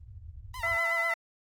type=low-pass noise; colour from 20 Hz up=white; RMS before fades=-45 dBFS; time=0-0.77 s; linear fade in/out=10 ms; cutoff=110 Hz; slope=96 dB/octave
type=tone with vibrato; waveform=sawtooth; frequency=966 Hz; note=B5; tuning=39 cents flat; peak=-35 dBFS; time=0.54-1.14 s; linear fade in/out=2 ms; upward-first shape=sine; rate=8.1 Hz; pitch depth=120 cents each way
type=harmonic tone; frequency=671 Hz; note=E5; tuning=31 cents sharp; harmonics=1 / 2 / 3; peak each=-34 / -34 / -27 dBFS; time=0.63-1.14 s; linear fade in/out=5 ms
effects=Opus 24 kbps